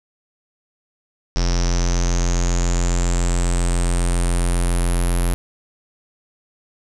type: tone with low-pass filter sweep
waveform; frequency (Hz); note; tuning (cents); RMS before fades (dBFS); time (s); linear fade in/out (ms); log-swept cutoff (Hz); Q
square; 43.65; F1; 0; -18; 1.36-5.34; 0; 5500 to 11000; 9.9
effects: none